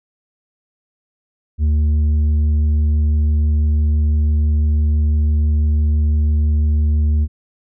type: tone with tanh clipping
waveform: sine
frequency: 75.5 Hz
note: D2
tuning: 48 cents sharp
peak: -13 dBFS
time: 1.58-7.28 s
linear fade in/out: 50 ms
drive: 5 dB
effects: none